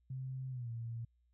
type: tone with pitch glide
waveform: sine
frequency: 130.81 to 115.87 Hz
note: C3 to A#2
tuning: 0 to -10 cents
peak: -39 dBFS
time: 0.1-1.05 s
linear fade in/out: 5 ms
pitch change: -210 cents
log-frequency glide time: 0.5-0.7 s
effects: added 60 Hz sine -70 dBFS peak until 1.33 s